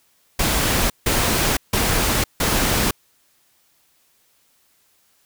pink noise bursts, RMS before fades -19 dBFS, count 4, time 0.39-2.91 s, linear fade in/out 5 ms, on 510 ms, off 160 ms, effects white hiss -61 dBFS RMS until 5.25 s

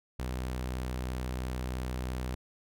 sawtooth tone, 63 Hz, B1, 35 cents sharp, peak -29 dBFS, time 0.19-2.35 s, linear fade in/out 5 ms, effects none

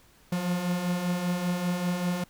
45% pulse beating tone pair, 173.5 / 178.6 Hz, F3 / F3, -11 / +39 cents, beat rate 5.1 Hz, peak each -34 / -27 dBFS, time 0.32-2.24 s, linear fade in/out 5 ms, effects pink hiss -59 dBFS RMS until 2.29 s

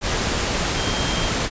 sine tone in noise, 3190 Hz, G7, 30 cents sharp, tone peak -30 dBFS, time 0.74-1.32 s, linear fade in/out 50 ms, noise pink, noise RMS -22 dBFS, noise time 0.01-1.5 s, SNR -11 dB, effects resampled to 16000 Hz

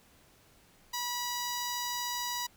10% pulse tone with notch filter, 973 Hz, B5, 26 cents flat, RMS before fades -35 dBFS, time 0.93-2.47 s, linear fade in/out 10 ms, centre 2500 Hz, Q 1.2, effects pink hiss -62 dBFS RMS until 2.56 s

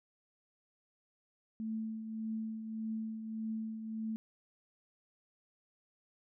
sine tone with tremolo, 220.8 Hz, A3, 6 cents sharp, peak -34 dBFS, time 1.6-4.16 s, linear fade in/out 0 ms, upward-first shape triangle, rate 1.7 Hz, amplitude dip 55%, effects none

